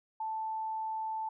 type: tone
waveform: sine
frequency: 880 Hz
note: A5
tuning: in tune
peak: -33 dBFS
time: 0.2-1.29 s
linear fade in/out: 5 ms
effects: none